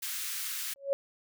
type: high-pass noise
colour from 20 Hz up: white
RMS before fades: -36 dBFS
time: 0.02-0.74 s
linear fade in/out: 10 ms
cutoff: 1400 Hz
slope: 24 dB/octave
type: tone with exponential growth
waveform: sine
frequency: 554.4 Hz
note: C#5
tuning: in tune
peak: -21 dBFS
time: 0.76-0.93 s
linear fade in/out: 0 ms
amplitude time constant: 36 ms
effects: none